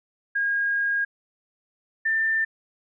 sine tone pair in turn, 1629 / 1787.5 Hz, G#6 / A6, -34 / +27 cents, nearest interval major second, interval 161 cents, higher second, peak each -21 / -20 dBFS, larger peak second, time 0.35-1.05 / 2.05-2.45 s, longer first, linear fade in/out 10 ms, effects none

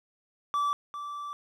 triangle tone pair in turn, 1158 / 1164.2 Hz, D6 / D6, -25 / -15 cents, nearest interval unison, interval 10 cents, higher second, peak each -23 / -33 dBFS, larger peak first, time 0.54-0.73 / 0.94-1.33 s, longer second, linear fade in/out 0 ms, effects none

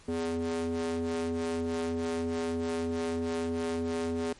square ring-modulated tone, 82.6 Hz, E2, 4 cents sharp, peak -27 dBFS, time 0.08-4.33 s, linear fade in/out 5 ms, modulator 332 Hz, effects pink hiss -56 dBFS RMS until 4.39 s + MP3 48 kbps

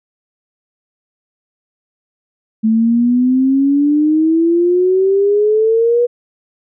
sine exponential sweep, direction up, 218.1 to 487.1 Hz, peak -9 dBFS, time 2.63-6.07 s, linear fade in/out 20 ms, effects none

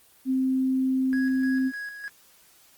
sine tone, 261.6 Hz, C4, in tune, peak -21 dBFS, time 0.25-1.72 s, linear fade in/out 50 ms
triangle tone with tremolo, 1661.2 Hz, G#6, in tune, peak -30 dBFS, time 1.13-2.08 s, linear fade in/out 0 ms, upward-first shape square, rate 3.3 Hz, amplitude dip 50%
effects white hiss -57 dBFS RMS until 2.77 s + Opus 24 kbps

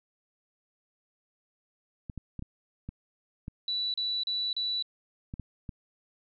clicks, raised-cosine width 5 ms, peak -25 dBFS, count 9, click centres 2.098 / 2.177 / 2.393 / 2.424 / 2.89 / 3.481 / 5.339 / 5.397 / 5.692 s
sine tone bursts, 3951 Hz, B7, in tune, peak -28 dBFS, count 4, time 3.68-4.825 s, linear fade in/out 2 ms, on 260 ms, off 35 ms
effects none

